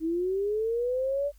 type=linear sweep; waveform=sine; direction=up; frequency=314.3 to 583 Hz; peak=-25 dBFS; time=0-1.32 s; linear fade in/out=50 ms; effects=added 50 Hz sine -52 dBFS peak until 1.38 s + white hiss -66 dBFS RMS until 1.38 s